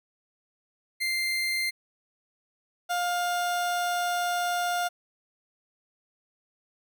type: tone pair in turn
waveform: 30% pulse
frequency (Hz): 2092 / 706.2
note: C7 / F5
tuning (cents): -1 / +19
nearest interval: octave + perfect fifth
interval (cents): 1880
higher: first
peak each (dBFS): -23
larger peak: neither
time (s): 1-1.71 / 2.89-4.89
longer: second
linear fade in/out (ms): 20
effects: none